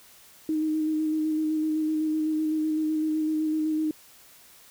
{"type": "tone with vibrato", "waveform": "sine", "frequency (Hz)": 311.1, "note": "D#4", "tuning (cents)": 0, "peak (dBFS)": -23, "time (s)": [0.49, 3.91], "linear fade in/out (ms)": 2, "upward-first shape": "square", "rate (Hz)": 7.9, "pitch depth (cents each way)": 15, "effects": ["white hiss -53 dBFS RMS until 4.7 s"]}